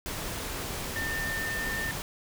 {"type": "tone in noise", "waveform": "sine", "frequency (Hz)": 1803, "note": "A6", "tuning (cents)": 42, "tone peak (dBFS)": -31, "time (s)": [0.96, 1.91], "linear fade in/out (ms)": 0, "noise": "pink", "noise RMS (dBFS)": -35, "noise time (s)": [0.06, 2.02], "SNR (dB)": 1, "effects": []}